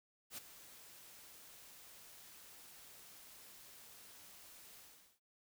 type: noise with ADSR envelope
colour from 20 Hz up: white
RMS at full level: -45 dBFS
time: 0.3-5.2 s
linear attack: 77 ms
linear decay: 14 ms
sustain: -13 dB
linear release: 420 ms
effects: none